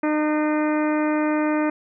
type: harmonic tone with a mistuned harmonic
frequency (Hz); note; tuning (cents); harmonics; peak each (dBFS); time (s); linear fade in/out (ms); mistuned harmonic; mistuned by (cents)
304.3; D#4; -38; 1 / 2 / 3 / 4 / 5 / 6 / 7 / 8; -20 / -26 / -30 / -32 / -34 / -36 / -37 / -38; 0.03-1.7; 5; 7; -42
effects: none